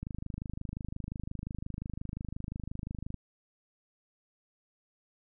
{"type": "click train", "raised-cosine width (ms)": 5, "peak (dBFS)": -25, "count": 81, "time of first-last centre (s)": [0.03, 3.143], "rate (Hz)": 25.7, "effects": []}